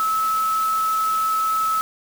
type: tone in noise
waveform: sine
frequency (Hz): 1300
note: E6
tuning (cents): -24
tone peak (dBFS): -18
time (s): 0-1.81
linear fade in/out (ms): 0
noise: white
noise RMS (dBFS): -34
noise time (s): 0-1.81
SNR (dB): +13
effects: none